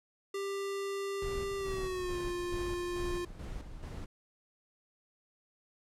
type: tone with pitch glide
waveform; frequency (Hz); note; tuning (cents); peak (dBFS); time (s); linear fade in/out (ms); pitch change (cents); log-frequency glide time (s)
square; 395.5 to 352.4; G4 to F4; +15 to +16; -35; 0.34-3.25; 5; -199; 1.57-2.19
type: noise with tremolo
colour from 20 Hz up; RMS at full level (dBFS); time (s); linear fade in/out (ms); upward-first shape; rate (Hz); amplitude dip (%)
brown; -40; 1.22-4.06; 2; square; 2.3; 55
effects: low-pass 11000 Hz 12 dB/octave